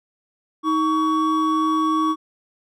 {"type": "tone pair together", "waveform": "triangle", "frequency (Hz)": [315.5, 1124.3], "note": ["D#4", "C#6"], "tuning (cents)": [24, 24], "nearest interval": "octave + minor seventh", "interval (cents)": 2200, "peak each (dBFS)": -18, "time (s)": [0.63, 2.16], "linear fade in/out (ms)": 50, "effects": []}